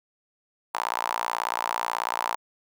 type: tone with high-pass filter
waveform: sawtooth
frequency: 58.27 Hz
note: A#1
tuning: in tune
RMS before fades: -29 dBFS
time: 0.74-2.36 s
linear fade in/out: 5 ms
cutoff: 930 Hz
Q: 4.6
effects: none